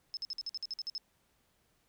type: tone bursts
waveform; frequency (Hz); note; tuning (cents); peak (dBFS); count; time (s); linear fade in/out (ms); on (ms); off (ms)
sine; 5200; E8; -24; -35; 11; 0.14-0.979; 0; 29; 52
effects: pink hiss -73 dBFS RMS until 1.88 s